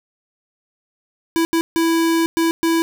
square tone bursts at uneven times, 330 Hz, E4, 2 cents sharp, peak -15 dBFS, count 5, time 1.36-1.45 / 1.53-1.61 / 1.76-2.26 / 2.37-2.51 / 2.63-2.82 s, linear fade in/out 0 ms, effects none

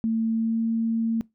sine tone with pitch glide, 224.9 to 226.9 Hz, A3 to A#3, +38 to -47 cents, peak -21 dBFS, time 0.04-1.21 s, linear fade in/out 0 ms, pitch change +15 cents, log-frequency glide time 0.33-0.63 s, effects noise-tail reverb RT60 0.2 s tail -23 dB re dry

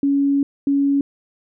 sine tone bursts at uneven times, 279.9 Hz, C#4, 17 cents sharp, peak -14 dBFS, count 2, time 0.03-0.43 / 0.67-1.01 s, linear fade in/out 2 ms, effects none

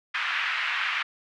white band-pass noise, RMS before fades -28 dBFS, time 0.14-1.03 s, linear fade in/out 10 ms, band 1200 to 2600 Hz, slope 24 dB/octave, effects none

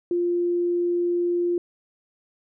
sine tone, 349.2 Hz, F4, in tune, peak -20 dBFS, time 0.11-1.58 s, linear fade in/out 2 ms, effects none

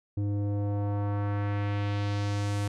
square tone with low-pass filter sweep, 102 Hz, G#2, 31 cents flat, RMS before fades -29 dBFS, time 0.17-2.68 s, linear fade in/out 5 ms, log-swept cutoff 300 to 10000 Hz, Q 1.2, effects none

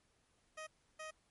15% pulse tone bursts at uneven times, 626 Hz, D#5, 10 cents sharp, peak -39 dBFS, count 2, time 0.57-0.67 / 0.99-1.11 s, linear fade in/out 10 ms, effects pink hiss -75 dBFS RMS until 1.3 s + MP3 48 kbps

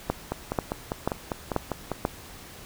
two click trains, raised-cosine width 1 ms, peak -13 / -9 dBFS, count 9 / 5, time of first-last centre 0.32-1.917 / 0.1-2.051 s, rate 5.01 / 2.05 Hz, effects pink hiss -45 dBFS RMS until 2.65 s

